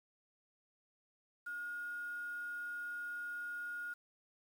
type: tone with quantisation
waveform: sine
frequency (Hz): 1432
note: F6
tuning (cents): +43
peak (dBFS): -40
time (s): 1.46-3.94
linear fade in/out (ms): 10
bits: 10
effects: none